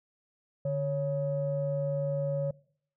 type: tone pair together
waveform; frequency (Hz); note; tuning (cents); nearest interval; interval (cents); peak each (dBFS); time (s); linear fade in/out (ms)
sine; 146.9 / 555.2; D3 / C#5; +1 / +3; octave + major seventh; 2302; -30 / -29; 0.65-2.51; 5
effects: noise-tail reverb RT60 0.6 s tail -23 dB re dry + tanh soft clip ceiling -21 dBFS